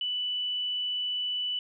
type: tone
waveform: sine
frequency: 2975 Hz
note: F#7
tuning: 9 cents sharp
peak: -28 dBFS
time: 0.01-1.59 s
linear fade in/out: 2 ms
effects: none